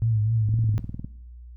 sine tone with vibrato, 110 Hz, A2, in tune, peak -19 dBFS, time 0.02-0.78 s, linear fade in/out 0 ms, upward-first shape triangle, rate 3.9 Hz, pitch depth 81 cents each way
click train, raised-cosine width 5 ms, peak -20 dBFS, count 12, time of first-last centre 0.49-1.046 s, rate 19.8 Hz
effects noise-tail reverb RT60 0.8 s tail -19 dB re dry + added 60 Hz sine -40 dBFS peak until 1.56 s

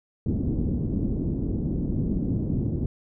white low-pass noise, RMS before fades -26 dBFS, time 0.26-2.86 s, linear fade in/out 2 ms, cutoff 280 Hz, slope 24 dB/octave, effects none

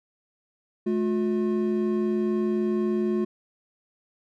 triangle tone pair together, 214.7 / 358.6 Hz, A3 / F4, -42 / +46 cents, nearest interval major sixth, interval 888 cents, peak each -23 dBFS, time 0.86-3.25 s, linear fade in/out 10 ms, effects none

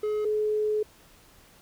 triangle / sine tone pair in turn, 424.3 / 425.9 Hz, G#4 / G#4, +37 / +44 cents, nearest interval unison, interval 7 cents, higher second, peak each -23 dBFS, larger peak neither, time 0.03-0.25 / 0.25-0.83 s, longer second, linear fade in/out 5 ms, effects pink hiss -56 dBFS RMS until 1.61 s

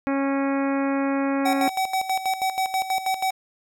harmonic tone, 275 Hz, C#4, 14 cents flat, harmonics 1 / 2 / 3 / 4 / 5 / 6 / 7 / 8 / 9, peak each -22 / -28 / -32 / -34 / -36 / -38 / -39 / -40 / -41 dBFS, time 0.07-1.68 s, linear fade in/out 0 ms
square tone with tremolo, 760 Hz, F#5, 46 cents sharp, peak -21 dBFS, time 1.45-3.31 s, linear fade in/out 10 ms, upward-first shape square, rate 6.2 Hz, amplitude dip 70%
effects none

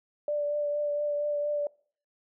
sine tone with vibrato, 587 Hz, D5, 1 cent flat, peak -26 dBFS, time 0.28-1.67 s, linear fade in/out 2 ms, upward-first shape triangle, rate 4.3 Hz, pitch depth 18 cents each way, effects noise-tail reverb RT60 0.5 s tail -23 dB re dry

